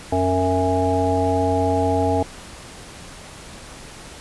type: harmonic tone with a mistuned harmonic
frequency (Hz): 91.7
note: F#2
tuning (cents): -15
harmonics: 1 / 3 / 5 / 7 / 9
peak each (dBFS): -23 / -23 / -23 / -23 / -23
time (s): 0.12-2.23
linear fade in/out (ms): 5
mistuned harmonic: 7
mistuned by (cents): +42
effects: pink hiss -39 dBFS RMS until 4.2 s + resampled to 24000 Hz

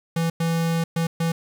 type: tone bursts at uneven times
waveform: square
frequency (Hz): 165.8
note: E3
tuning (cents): +10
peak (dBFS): -21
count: 4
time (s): 0.16-0.3 / 0.4-0.84 / 0.96-1.07 / 1.2-1.32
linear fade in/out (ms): 5
effects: 8-bit

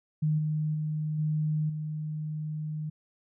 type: tone with level steps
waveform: sine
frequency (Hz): 153.6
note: D#3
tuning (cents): -22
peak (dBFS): -23 / -26 / -28 / -25 / -31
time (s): 0.22-2.9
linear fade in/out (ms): 10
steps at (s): 0.38 / 0.74 / 1.18 / 1.69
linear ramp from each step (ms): 10
effects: none

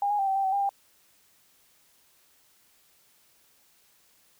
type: tone with pitch steps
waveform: sine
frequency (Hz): 808 / 827 / 784 / 772 / 784 / 763 / 801 / 795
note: G#5 / G#5 / G5 / G5 / G5 / G5 / G5 / G5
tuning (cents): -48 / -8 / 0 / -27 / 0 / -47 / +37 / +24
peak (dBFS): -23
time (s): 0.02-0.692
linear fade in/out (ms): 2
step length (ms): 84
effects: white hiss -63 dBFS RMS until 4.39 s

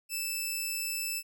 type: tone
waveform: 10% pulse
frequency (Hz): 2637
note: E7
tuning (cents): 0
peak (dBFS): -23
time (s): 0.09-1.23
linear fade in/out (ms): 50
effects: none

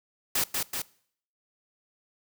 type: noise with echo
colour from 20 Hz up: white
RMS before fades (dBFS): -26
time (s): 0.35-0.44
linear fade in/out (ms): 5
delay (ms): 190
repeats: 2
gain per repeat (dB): -3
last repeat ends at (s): 0.82
effects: noise-tail reverb RT60 0.6 s tail -22 dB re dry

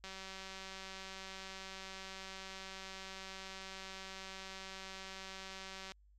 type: click train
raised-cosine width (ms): 0.2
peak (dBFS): -30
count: 1124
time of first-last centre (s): 0.04-5.92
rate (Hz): 191
effects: added 50 Hz sine -62 dBFS peak until 6.18 s + MP3 96 kbps

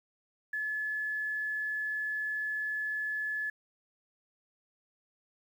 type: tone with quantisation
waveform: sine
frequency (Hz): 1717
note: A6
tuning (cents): -43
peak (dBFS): -31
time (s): 0.53-3.5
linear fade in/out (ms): 5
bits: 10
effects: none

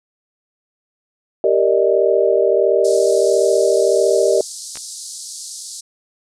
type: chord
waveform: sine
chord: Eb major seventh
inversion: first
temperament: equal with one note detuned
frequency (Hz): 392 / 466.2 / 587.3 / 628.8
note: G4 / Bb4 / D5 / Eb5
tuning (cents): 0 / 0 / 0 / +18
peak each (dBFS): -16 / -17 / -18 / -18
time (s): 1.44-4.41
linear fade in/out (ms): 2
type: band-pass noise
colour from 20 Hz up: white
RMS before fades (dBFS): -32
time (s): 2.84-5.81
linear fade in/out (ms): 10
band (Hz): 4200 to 9600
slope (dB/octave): 48
type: clicks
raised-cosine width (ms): 0.2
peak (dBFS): -16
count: 2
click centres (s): 4.756 / 4.772
effects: none

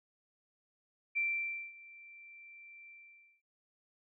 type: tone with ADSR envelope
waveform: sine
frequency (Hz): 2349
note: D7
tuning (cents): 0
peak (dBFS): -29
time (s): 1.15-3.42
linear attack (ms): 23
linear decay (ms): 550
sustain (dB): -22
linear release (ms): 530
effects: none

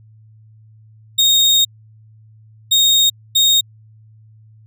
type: tone bursts at uneven times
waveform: 35% pulse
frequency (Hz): 3715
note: A#7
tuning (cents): -7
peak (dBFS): -8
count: 3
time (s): 1.18-1.65 / 2.71-3.1 / 3.35-3.61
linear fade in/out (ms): 10
effects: added 109 Hz sine -43 dBFS peak until 4.66 s

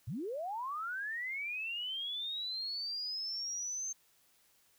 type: linear sweep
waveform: sine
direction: up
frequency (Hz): 91.9 to 6350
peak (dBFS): -36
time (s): 0.07-3.93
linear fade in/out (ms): 10
effects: white hiss -69 dBFS RMS until 4.78 s

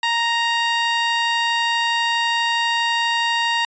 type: tone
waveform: 15% pulse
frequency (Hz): 932.3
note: A#5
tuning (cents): 0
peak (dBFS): -11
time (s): 0.03-3.65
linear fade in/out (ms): 2
effects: resampled to 16000 Hz

